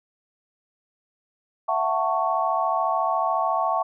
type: chord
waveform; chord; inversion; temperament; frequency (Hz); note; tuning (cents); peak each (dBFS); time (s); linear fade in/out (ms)
sine; F# minor seventh; third; just; 666 / 740 / 888 / 1110; E5 / F#5 / A5 / C#6; +18 / 0 / +16 / +2; -26 / -26 / -27 / -25; 1.68-3.83; 10
effects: none